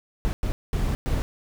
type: noise bursts at uneven times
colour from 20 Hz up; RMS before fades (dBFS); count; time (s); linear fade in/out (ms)
brown; -24; 4; 0.25-0.33 / 0.43-0.52 / 0.73-0.95 / 1.06-1.22; 0
effects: none